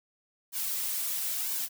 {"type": "noise with flanger", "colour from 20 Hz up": "blue", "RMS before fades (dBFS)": -32, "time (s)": [0.52, 1.69], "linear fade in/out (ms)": 50, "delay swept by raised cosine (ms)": [1.5, 4.7], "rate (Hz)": 1, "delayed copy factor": -0.65, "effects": []}